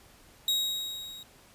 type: tone with level ramp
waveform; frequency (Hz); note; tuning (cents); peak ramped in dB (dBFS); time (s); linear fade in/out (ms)
40% pulse; 3796; A#7; +31; -22 to -42; 0.48-1.23; 2
effects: pink hiss -57 dBFS RMS until 1.54 s + resampled to 32000 Hz